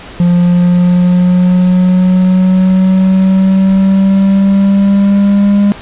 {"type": "exponential sweep", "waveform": "triangle", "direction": "up", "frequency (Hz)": [174.61, 202.8], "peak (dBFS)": -3, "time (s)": [0.2, 5.72], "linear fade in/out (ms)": 0, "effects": ["pink hiss -30 dBFS RMS until 5.81 s", "resampled to 8000 Hz"]}